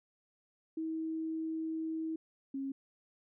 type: tone pair in turn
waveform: sine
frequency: 320.7 / 271.8 Hz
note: E4 / C#4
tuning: -48 / -34 cents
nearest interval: minor third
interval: 286 cents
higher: first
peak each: -34 / -35 dBFS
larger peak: first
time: 0.77-2.16 / 2.54-2.72 s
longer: first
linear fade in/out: 5 ms
effects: none